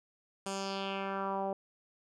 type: tone with low-pass filter sweep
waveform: 10% pulse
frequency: 195 Hz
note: G3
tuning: 9 cents flat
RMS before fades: -36 dBFS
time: 0.46-1.53 s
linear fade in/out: 2 ms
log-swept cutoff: 8700 to 640 Hz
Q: 2.5
effects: none